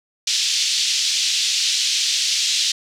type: band-pass noise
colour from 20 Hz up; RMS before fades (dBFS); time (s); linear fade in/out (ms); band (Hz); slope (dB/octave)
pink; -20; 0.27-2.72; 5; 3200 to 6400; 24
effects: none